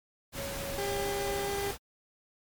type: noise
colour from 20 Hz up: pink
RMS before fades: -38 dBFS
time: 0.32-1.78 s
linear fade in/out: 50 ms
type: tone with tremolo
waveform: triangle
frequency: 554.4 Hz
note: C#5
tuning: in tune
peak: -36 dBFS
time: 0.35-1.49 s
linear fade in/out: 50 ms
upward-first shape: sine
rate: 3.6 Hz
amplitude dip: 25%
type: tone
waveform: 30% pulse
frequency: 400.2 Hz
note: G4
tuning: 36 cents sharp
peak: -29 dBFS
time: 0.78-1.71 s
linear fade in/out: 2 ms
effects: MP3 96 kbps